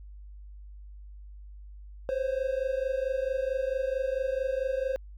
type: tone pair together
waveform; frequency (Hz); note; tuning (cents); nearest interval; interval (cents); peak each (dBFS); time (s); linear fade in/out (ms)
triangle; 515.5 / 540; C5 / C#5; -26 / -45; minor second; 81; -28; 2.09-4.96; 0
effects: added 50 Hz sine -43 dBFS peak until 5.17 s